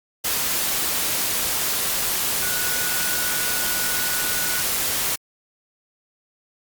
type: tone in noise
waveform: sine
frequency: 1467 Hz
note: F#6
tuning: 15 cents flat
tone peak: -30 dBFS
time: 2.42-4.62 s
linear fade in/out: 10 ms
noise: white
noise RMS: -23 dBFS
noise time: 0.24-5.16 s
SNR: -10 dB
effects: Opus 48 kbps